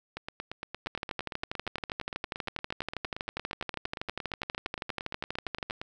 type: two click trains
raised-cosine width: 0.3 ms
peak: -16 / -20 dBFS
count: 61 / 50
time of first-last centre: 0.87-5.709 / 0.17-5.815 s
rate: 12.4 / 8.68 Hz
effects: none